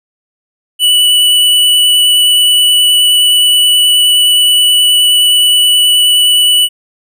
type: tone with vibrato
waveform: square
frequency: 2961 Hz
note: F#7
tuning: 1 cent sharp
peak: -6 dBFS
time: 0.79-6.69 s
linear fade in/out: 50 ms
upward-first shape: triangle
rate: 9.5 Hz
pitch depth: 11 cents each way
effects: none